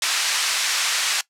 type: band-pass noise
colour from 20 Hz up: white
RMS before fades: -22 dBFS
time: 0.02-1.21 s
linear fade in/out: 2 ms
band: 1200 to 6300 Hz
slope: 12 dB/octave
effects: noise-tail reverb RT60 0.1 s tail -19 dB re dry + low-pass 12000 Hz 12 dB/octave